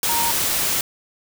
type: tone in noise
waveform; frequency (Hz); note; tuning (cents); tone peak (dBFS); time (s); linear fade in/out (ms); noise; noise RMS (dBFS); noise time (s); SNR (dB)
sine; 932.3; A#5; 0; -22; 0.09-0.31; 2; white; -21; 0.03-0.81; -4
effects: none